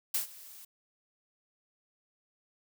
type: noise with ADSR envelope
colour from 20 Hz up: blue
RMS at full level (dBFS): -29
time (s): 0.14-0.65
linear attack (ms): 6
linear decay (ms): 120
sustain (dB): -21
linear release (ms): 6
effects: none